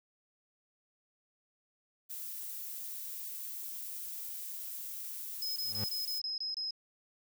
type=noise; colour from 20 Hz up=violet; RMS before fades=-42 dBFS; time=2.09-6.2 s; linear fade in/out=20 ms
type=tone bursts; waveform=sine; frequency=5110 Hz; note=D#8; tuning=45 cents sharp; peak=-34 dBFS; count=8; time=5.42-6.708 s; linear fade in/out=2 ms; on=140 ms; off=24 ms
type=tone with exponential growth; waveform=30% pulse; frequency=102.5 Hz; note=G#2; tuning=22 cents flat; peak=-31 dBFS; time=5.58-5.84 s; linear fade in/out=0 ms; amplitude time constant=55 ms
effects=none